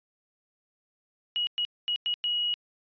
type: tone bursts at uneven times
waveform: sine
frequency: 2904 Hz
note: F#7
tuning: 33 cents flat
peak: -25 dBFS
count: 5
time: 1.36-1.47 / 1.58-1.65 / 1.88-1.96 / 2.06-2.14 / 2.24-2.54 s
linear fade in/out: 0 ms
effects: resampled to 11025 Hz